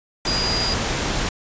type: tone in noise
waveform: sine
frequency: 4861 Hz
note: D#8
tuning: 41 cents flat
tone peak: -22 dBFS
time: 0.27-0.74 s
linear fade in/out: 2 ms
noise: pink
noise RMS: -23 dBFS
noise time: 0.25-1.29 s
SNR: -2 dB
effects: resampled to 16000 Hz